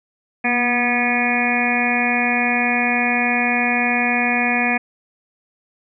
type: harmonic tone with a mistuned harmonic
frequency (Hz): 243.5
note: B3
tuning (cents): -24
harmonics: 1 / 2 / 3 / 4 / 5 / 7 / 8 / 9 / 10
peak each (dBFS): -22 / -30 / -23 / -32 / -33 / -24 / -27 / -23 / -22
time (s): 0.44-4.78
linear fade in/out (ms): 10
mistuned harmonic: 1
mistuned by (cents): -33
effects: none